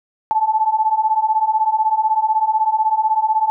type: beating tone pair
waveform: sine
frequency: 861 / 877 Hz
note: A5 / A5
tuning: -38 / -6 cents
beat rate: 16 Hz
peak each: -18 / -16 dBFS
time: 0.31-3.5 s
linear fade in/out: 0 ms
effects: none